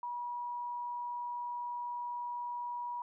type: tone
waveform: sine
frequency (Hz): 966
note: B5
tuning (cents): -39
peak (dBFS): -36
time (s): 0.03-3.02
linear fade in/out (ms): 2
effects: none